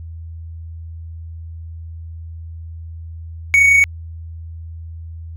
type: tone with amplitude modulation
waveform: triangle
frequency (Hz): 2232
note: C#7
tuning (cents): +11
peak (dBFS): -5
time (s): 3.54-3.84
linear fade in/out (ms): 0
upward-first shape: sine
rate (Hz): 29.4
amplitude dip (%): 35
effects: added 82 Hz sine -29 dBFS peak until 5.36 s